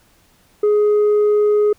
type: tone with tanh clipping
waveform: sine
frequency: 418.1 Hz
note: G#4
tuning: 12 cents sharp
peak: -12 dBFS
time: 0.63-1.73 s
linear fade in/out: 5 ms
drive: 2 dB
effects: pink hiss -55 dBFS RMS until 1.78 s